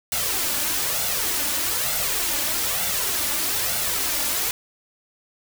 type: noise with flanger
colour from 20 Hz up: white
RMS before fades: -24 dBFS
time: 0.12-4.51 s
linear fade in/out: 2 ms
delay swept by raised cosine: 1.4 to 3.5 ms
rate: 1.1 Hz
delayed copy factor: +0.55
effects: none